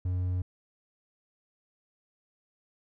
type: tone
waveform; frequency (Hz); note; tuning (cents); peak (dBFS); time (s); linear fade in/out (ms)
triangle; 90.8; F#2; -32; -25; 0.05-0.42; 5
effects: none